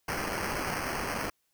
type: noise with sample-and-hold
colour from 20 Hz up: violet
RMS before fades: -33 dBFS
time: 0.08-1.3 s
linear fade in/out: 5 ms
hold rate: 3675 Hz
effects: white hiss -75 dBFS RMS until 1.53 s